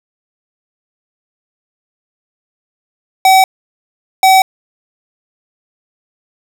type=tone pair in turn; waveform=square; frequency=761 / 761 Hz; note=F#5 / F#5; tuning=+48 / +48 cents; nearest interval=unison; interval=0 cents; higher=neither; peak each=-5 dBFS; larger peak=neither; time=3.25-3.44 / 4.23-4.42 s; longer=neither; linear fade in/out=2 ms; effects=none